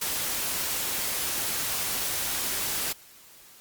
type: noise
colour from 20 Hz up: white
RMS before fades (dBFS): -29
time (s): 0.01-2.93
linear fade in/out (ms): 10
effects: white hiss -52 dBFS RMS until 3.6 s + Opus 48 kbps